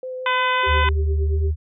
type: tone with vibrato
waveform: sine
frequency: 512 Hz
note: C5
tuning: 38 cents flat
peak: -27 dBFS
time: 0.03-0.84 s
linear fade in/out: 2 ms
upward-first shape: triangle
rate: 5.7 Hz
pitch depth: 11 cents each way
type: harmonic tone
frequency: 505 Hz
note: B4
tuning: 39 cents sharp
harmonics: 2 / 3 / 4 / 5 / 6 / 7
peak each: -20 / -24 / -26 / -28 / -30 / -31 dBFS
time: 0.26-0.89 s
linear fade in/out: 2 ms
type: tone with tremolo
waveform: sine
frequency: 390.5 Hz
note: G4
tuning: 7 cents flat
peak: -25 dBFS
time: 0.63-1.51 s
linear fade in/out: 5 ms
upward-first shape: triangle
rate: 8.8 Hz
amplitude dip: 90%
type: tone with pitch glide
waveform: sine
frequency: 74.9 to 77.23 Hz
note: D2 to D#2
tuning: +35 to -12 cents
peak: -17 dBFS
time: 0.66-1.56 s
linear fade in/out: 50 ms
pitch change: +53 cents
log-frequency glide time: 1.3-1.36 s
effects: none